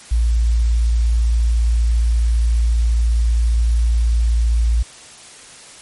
sine tone with quantisation, 57.4 Hz, A#1, 26 cents flat, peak -12 dBFS, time 0.11-4.83 s, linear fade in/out 10 ms, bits 7, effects white hiss -40 dBFS RMS until 5.81 s + MP3 48 kbps

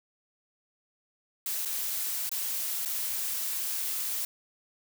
blue noise with dropouts, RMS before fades -32 dBFS, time 1.46-4.25 s, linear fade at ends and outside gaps 2 ms, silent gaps 1.651-1.656 / 2.293-2.315 / 2.851-2.857 s, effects none

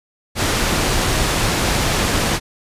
pink low-pass noise, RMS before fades -18 dBFS, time 0.35-2.4 s, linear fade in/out 50 ms, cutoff 9300 Hz, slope 12 dB/octave, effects resampled to 32000 Hz

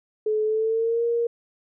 sine tone with pitch glide, 430 to 468.9 Hz, A4 to A#4, -40 to +10 cents, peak -20 dBFS, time 0.26-1.27 s, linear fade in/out 5 ms, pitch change +150 cents, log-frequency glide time 0.44-1.04 s, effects none

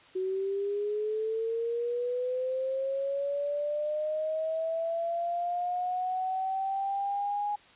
sine linear sweep, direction up, 370.8 to 830.6 Hz, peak -28 dBFS, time 0.15-7.56 s, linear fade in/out 10 ms, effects white hiss -56 dBFS RMS until 7.75 s + resampled to 8000 Hz

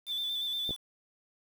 sine tone with vibrato, 3520 Hz, A7, in tune, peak -31 dBFS, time 0.06-0.77 s, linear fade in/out 50 ms, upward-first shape square, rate 8.5 Hz, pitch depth 24 cents each way
clicks, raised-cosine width 2 ms, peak -26 dBFS, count 2, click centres 0.693 / 0.708 s
effects 8-bit

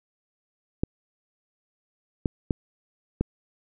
clicks, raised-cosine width 3 ms, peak -10 dBFS, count 4, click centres 0.835 / 2.258 / 2.508 / 3.21 s, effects none

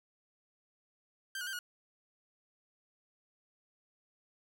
sawtooth tone with pitch steps, 1569 / 1453 / 1570 / 1449 Hz, G6 / F#6 / G6 / F#6, +1 / -32 / +2 / -37 cents, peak -34 dBFS, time 1.35-1.59 s, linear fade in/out 2 ms, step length 60 ms, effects none

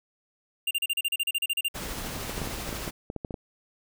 square tone bursts, 2794 Hz, F7, in tune, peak -25 dBFS, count 14, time 0.67-1.684 s, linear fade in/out 5 ms, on 39 ms, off 36 ms
pink noise with tremolo, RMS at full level -34 dBFS, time 1.74-2.91 s, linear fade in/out 20 ms, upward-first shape triangle, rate 13 Hz, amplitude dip 25%
clicks, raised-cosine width 2 ms, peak -20 dBFS, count 12, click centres 2.295 / 2.379 / 2.417 / 2.474 / 2.691 / 2.728 / 2.878 / 3.101 / 3.163 / 3.248 / 3.308 / 3.342 s
effects none

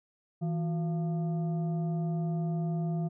sine tone with frequency modulation, 163.1 Hz, E3, 18 cents flat, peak -28 dBFS, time 0.41-3.09 s, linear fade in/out 20 ms, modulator 525 Hz, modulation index 0.43, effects none

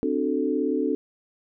sine chord, D dominant seventh, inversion third, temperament equal with one note detuned, 261.6 / 299.1 / 370 / 440 Hz, C4 / D4 / F#4 / A4, 0 / +32 / 0 / 0 cents, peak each -27 / -26 / -30 / -27 dBFS, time 0.03-0.95 s, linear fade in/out 0 ms, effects none

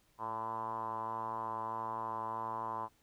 5% pulse tone with low-pass filter, 112.3 Hz, A2, 36 cents sharp, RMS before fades -39 dBFS, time 0.18-2.89 s, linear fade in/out 50 ms, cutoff 990 Hz, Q 8.5, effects pink hiss -71 dBFS RMS until 3.02 s

